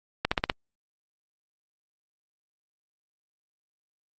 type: accelerating click train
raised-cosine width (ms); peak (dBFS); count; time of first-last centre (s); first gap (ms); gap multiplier
0.3; -7; 5; 0.25-0.499; 65; 0.97
effects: Opus 48 kbps